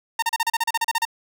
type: tone bursts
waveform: sawtooth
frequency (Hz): 916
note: A#5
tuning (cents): -31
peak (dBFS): -15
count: 13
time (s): 0.19-1.052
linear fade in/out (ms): 5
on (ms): 34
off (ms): 35
effects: none